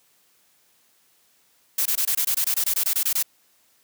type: noise bursts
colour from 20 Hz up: blue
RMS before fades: -22 dBFS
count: 15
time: 1.78-3.228 s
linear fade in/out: 5 ms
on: 76 ms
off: 22 ms
effects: white hiss -62 dBFS RMS until 3.83 s + high-pass 100 Hz 12 dB/octave